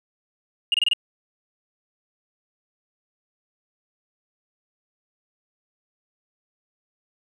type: tone bursts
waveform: sine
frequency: 2848 Hz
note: F7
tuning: 33 cents sharp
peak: -15 dBFS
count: 5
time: 0.72-0.934 s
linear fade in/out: 2 ms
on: 22 ms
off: 26 ms
effects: tanh soft clip ceiling -13 dBFS + 9-bit